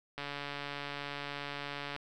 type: click train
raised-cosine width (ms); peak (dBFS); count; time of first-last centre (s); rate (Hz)
0.3; -23; 256; 0.18-1.963; 143
effects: none